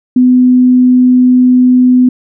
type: tone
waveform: sine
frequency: 251.4 Hz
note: B3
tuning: 31 cents sharp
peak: -3 dBFS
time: 0.16-2.09 s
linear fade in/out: 5 ms
effects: none